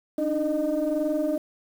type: tone cluster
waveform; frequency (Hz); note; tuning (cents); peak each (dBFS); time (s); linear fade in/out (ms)
sine; 289.7 / 311.2 / 612; D4 / D#4 / D#5; -24 / 0 / -29; -27 / -26 / -25; 0.18-1.38; 5
effects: tanh soft clip ceiling -17 dBFS + 8-bit